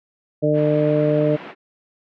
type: harmonic tone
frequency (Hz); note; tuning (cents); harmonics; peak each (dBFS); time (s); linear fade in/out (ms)
150.4; D3; +42; 1 / 2 / 3 / 4; -21 / -21 / -21 / -19; 0.42-1.37; 20
type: band-pass noise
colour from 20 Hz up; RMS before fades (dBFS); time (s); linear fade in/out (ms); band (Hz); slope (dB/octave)
pink; -37; 0.53-1.55; 50; 200 to 2800; 24
effects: none